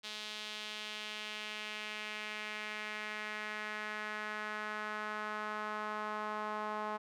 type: tone with band-pass filter sweep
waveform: sawtooth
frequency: 212.5 Hz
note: G#3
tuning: 40 cents sharp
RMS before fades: -41 dBFS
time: 0.03-6.98 s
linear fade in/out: 20 ms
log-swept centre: 3700 to 1000 Hz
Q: 2
effects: none